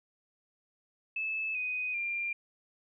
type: tone with pitch steps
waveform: sine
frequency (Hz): 2613 / 2498 / 2388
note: E7 / D#7 / D7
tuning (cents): -16 / +6 / +28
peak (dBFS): -31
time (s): 1.16-2.33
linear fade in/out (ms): 5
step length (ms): 390
effects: none